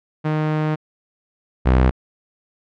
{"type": "tone pair in turn", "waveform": "sawtooth", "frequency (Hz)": [154.2, 63.79], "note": ["D#3", "C2"], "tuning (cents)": [-15, -43], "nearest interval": "octave + minor third", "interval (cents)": 1528, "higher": "first", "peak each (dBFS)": [-14, -8], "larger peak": "second", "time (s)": [[0.24, 0.76], [1.65, 1.91]], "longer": "first", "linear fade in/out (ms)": 20, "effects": ["low-pass 2000 Hz 12 dB/octave"]}